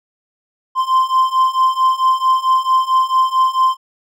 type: beating tone pair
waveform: triangle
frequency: 1039 / 1043.5 Hz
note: C6 / C6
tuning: -12 / -5 cents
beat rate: 4.5 Hz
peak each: -14 / -12 dBFS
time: 0.75-3.77 s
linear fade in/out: 50 ms
effects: none